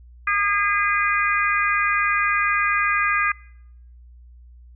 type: harmonic tone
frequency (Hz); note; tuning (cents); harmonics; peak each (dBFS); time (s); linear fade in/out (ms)
407.6; G#4; -32; 3 / 4 / 5 / 6; -22 / -23 / -24 / -25; 0.27-3.32; 5
effects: noise-tail reverb RT60 0.8 s tail -25 dB re dry + added 60 Hz sine -43 dBFS peak until 4.75 s